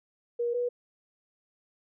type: tone pair in turn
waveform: sine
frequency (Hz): 475.8 / 486.9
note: A#4 / B4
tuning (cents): +35 / -25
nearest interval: unison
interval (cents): 40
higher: second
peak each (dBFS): -26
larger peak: neither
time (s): 0.39-0.54 / 0.54-0.69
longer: neither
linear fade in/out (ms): 10
effects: none